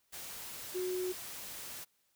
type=tone in noise; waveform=sine; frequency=366.3 Hz; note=F#4; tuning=17 cents flat; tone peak=-33 dBFS; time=0.74-1.13 s; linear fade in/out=20 ms; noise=white; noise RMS=-45 dBFS; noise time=0.12-1.85 s; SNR=+9 dB; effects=white hiss -75 dBFS RMS until 2.15 s